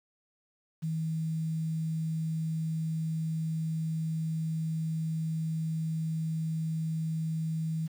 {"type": "tone with quantisation", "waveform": "sine", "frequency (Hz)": 160, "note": "D#3", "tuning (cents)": 49, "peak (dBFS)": -29, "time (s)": [0.82, 7.88], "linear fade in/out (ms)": 20, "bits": 9, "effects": []}